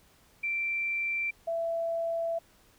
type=tone pair in turn; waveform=sine; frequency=2349 / 666.8 Hz; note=D7 / E5; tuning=0 / +20 cents; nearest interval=octave + minor seventh; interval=2180 cents; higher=first; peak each=-28 dBFS; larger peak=neither; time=0.43-1.31 / 1.47-2.39 s; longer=second; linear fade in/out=10 ms; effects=pink hiss -62 dBFS RMS until 2.78 s